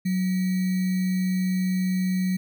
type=tone with sample-and-hold; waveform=sine; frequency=185 Hz; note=F#3; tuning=in tune; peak=-21 dBFS; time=0.05-2.37 s; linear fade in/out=10 ms; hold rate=2100 Hz; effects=none